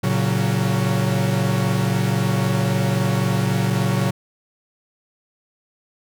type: chord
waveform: 45% pulse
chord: F# major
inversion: first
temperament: equal with one note detuned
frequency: 114.8 / 138.59 / 185 Hz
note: A#2 / C#3 / F#3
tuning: -26 / 0 / 0 cents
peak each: -22 dBFS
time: 0.03-4.11 s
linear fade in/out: 10 ms
effects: none